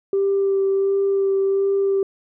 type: tone with vibrato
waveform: sine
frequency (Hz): 392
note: G4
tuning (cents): 0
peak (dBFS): -15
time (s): 0.13-2.03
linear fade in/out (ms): 2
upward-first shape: sine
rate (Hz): 1.4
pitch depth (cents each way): 12
effects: tanh soft clip ceiling -12 dBFS